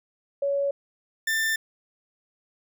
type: tone pair in turn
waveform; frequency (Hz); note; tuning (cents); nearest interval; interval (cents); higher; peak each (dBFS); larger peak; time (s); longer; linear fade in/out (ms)
sine / 40% pulse; 561 / 1784.2; C#5 / A6; +21 / +24; octave + minor sixth; 2003; second; -22; neither; 0.42-0.71 / 1.27-1.56; neither; 5
effects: none